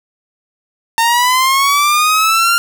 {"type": "linear sweep", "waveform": "sawtooth", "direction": "up", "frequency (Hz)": [907, 1400], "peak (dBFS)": -6, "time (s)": [0.98, 2.58], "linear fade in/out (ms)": 0, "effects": []}